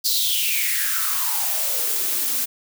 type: noise with high-pass filter sweep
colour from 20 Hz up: blue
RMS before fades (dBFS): -22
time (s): 0.04-2.46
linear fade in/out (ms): 20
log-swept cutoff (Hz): 4600 to 210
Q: 6.8
effects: none